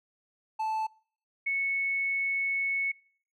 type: tone pair in turn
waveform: triangle / sine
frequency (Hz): 876 / 2207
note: A5 / C#7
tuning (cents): -8 / -8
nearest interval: octave + major third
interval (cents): 1600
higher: second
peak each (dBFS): -26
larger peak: neither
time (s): 0.59-0.87 / 1.46-2.92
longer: second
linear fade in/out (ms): 10
effects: noise-tail reverb RT60 0.5 s tail -24 dB re dry